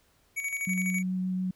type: tone with tremolo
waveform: square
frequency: 2250 Hz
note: C#7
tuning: 25 cents sharp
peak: -29 dBFS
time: 0.36-1.03 s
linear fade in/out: 20 ms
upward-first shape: square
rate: 12 Hz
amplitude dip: 55%
type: tone with vibrato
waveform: sine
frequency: 185 Hz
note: F#3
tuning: in tune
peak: -27 dBFS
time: 0.67-1.51 s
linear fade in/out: 5 ms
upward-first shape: triangle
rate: 7 Hz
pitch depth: 9 cents each way
effects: pink hiss -66 dBFS RMS until 1.55 s